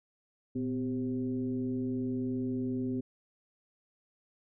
sine tone with frequency modulation, 254.3 Hz, C4, 49 cents flat, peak -30 dBFS, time 0.55-3.01 s, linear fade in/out 10 ms, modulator 138 Hz, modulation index 0.76, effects none

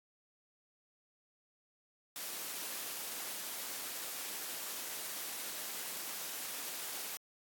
white high-pass noise, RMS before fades -42 dBFS, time 2.16-7.17 s, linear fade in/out 0 ms, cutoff 230 Hz, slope 12 dB/octave, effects AAC 64 kbps

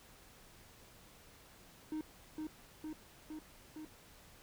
triangle tone with echo, 310 Hz, D#4, 6 cents flat, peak -35 dBFS, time 1.92-2.01 s, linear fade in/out 2 ms, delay 460 ms, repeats 4, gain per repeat -2 dB, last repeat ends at 3.85 s, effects pink hiss -60 dBFS RMS until 4.42 s

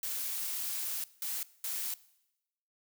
blue noise bursts at uneven times, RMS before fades -36 dBFS, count 3, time 0.03-1.04 / 1.22-1.43 / 1.64-1.94 s, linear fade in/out 2 ms, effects noise-tail reverb RT60 0.9 s tail -20 dB re dry

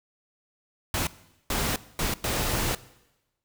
pink noise bursts at uneven times, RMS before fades -27 dBFS, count 4, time 0.94-1.07 / 1.5-1.76 / 1.99-2.14 / 2.24-2.75 s, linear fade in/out 2 ms, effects noise-tail reverb RT60 1.0 s tail -19 dB re dry

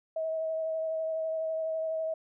sine tone with vibrato, 641 Hz, E5, 49 cents flat, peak -29 dBFS, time 0.16-2.14 s, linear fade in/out 5 ms, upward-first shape sine, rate 12 Hz, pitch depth 15 cents each way, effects none

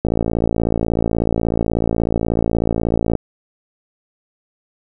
click train, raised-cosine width 2 ms, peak -4 dBFS, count 176, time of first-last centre 0.05-3.153 s, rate 56.4 Hz, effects none

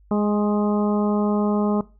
harmonic tone with a mistuned harmonic, 207.7 Hz, G#3, in tune, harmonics 1 / 2 / 3 / 4 / 5 / 6, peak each -19 / -25 / -29 / -31 / -33 / -35 dBFS, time 0.11-1.81 s, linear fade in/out 2 ms, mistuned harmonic 5, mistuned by +22 cents, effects noise-tail reverb RT60 0.3 s tail -20 dB re dry + added 50 Hz sine -50 dBFS peak until 1.99 s

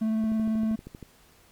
triangle tone with vibrato, 220 Hz, A3, in tune, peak -21 dBFS, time 0.01-0.76 s, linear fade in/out 10 ms, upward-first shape sine, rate 18 Hz, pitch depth 14 cents each way
click train, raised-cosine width 3 ms, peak -27 dBFS, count 11, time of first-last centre 0.24-1.027 s, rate 12.7 Hz
effects pink hiss -58 dBFS RMS until 1.51 s + MP3 96 kbps

